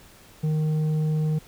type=tone with tanh clipping; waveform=sine; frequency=154.9 Hz; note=D#3; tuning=7 cents flat; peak=-22 dBFS; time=0.43-1.39 s; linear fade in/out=10 ms; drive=6 dB; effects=pink hiss -51 dBFS RMS until 1.47 s